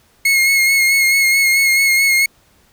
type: tone with vibrato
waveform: 40% pulse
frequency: 2166 Hz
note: C#7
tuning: 41 cents flat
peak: -10 dBFS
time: 0.25-2.26 s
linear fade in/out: 5 ms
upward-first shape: sine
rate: 4.6 Hz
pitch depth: 29 cents each way
effects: pink hiss -54 dBFS RMS until 2.72 s